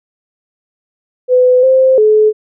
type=tone with pitch steps; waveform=sine; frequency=503 / 523 / 429 Hz; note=B4 / C5 / A4; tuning=+32 / -1 / -44 cents; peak=-5 dBFS; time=1.28-2.33 s; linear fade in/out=50 ms; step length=350 ms; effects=none